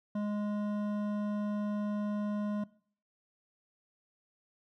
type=tone with hard clipping; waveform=sine; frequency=207.7 Hz; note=G#3; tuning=in tune; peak=-33 dBFS; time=0.15-2.64 s; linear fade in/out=5 ms; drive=11 dB; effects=noise-tail reverb RT60 0.5 s tail -20 dB re dry